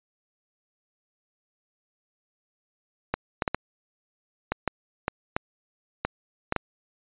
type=clicks; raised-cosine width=0.5 ms; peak=-9 dBFS; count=11; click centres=3.14 / 3.422 / 3.478 / 3.546 / 4.52 / 4.677 / 5.081 / 5.365 / 6.05 / 6.524 / 6.563 s; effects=resampled to 8000 Hz